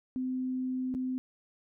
sine tone with dropouts, 256.7 Hz, C4, 33 cents flat, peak -30 dBFS, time 0.16-1.18 s, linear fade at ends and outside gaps 0 ms, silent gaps 0.941-0.949 s, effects none

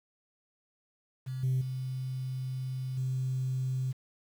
sine tone with level steps, 129.8 Hz, C3, 13 cents flat, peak -33 / -24 / -32 / -28 dBFS, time 1.26-3.93 s, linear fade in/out 20 ms, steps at 1.43 / 1.61 / 2.97 s, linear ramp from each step 5 ms, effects tanh soft clip ceiling -23 dBFS + 9-bit

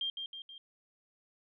sine tone with echo, 3192 Hz, G7, 31 cents sharp, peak -32 dBFS, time 0.01-0.1 s, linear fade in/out 2 ms, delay 160 ms, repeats 3, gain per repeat -5 dB, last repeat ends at 0.58 s, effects none

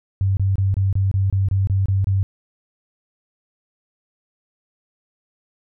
sine tone bursts, 97 Hz, G2, 18 cents flat, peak -15 dBFS, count 11, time 0.21-2.23 s, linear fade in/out 0 ms, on 160 ms, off 26 ms, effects none

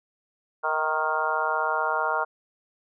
harmonic tone with a mistuned harmonic, 155.56 Hz, D#3, in tune, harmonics 3 / 4 / 5 / 6 / 7 / 8 / 9, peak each -34 / -31 / -31 / -29 / -30 / -34 / -28 dBFS, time 0.63-2.25 s, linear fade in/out 20 ms, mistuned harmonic 4, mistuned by +26 cents, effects none

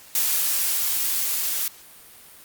blue noise with level ramp, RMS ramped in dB -21 to -25 dBFS, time 0.15-1.68 s, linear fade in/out 2 ms, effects white hiss -47 dBFS RMS until 2.44 s + Opus 48 kbps

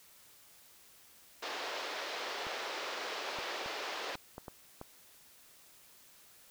pink band-pass noise, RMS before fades -40 dBFS, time 1.42-4.16 s, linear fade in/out 10 ms, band 420 to 5100 Hz, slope 24 dB/octave
clicks, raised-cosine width 1 ms, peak -29 dBFS, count 7, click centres 2.468 / 3.387 / 3.661 / 4.154 / 4.381 / 4.482 / 4.814 s
effects white hiss -60 dBFS RMS until 6.5 s

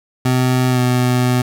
25% pulse tone with pitch glide, 127.4 to 124.92 Hz, C3 to B2, -46 to +20 cents, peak -9 dBFS, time 0.25-1.42 s, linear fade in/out 5 ms, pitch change -34 cents, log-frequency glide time 0.7-0.79 s, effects none

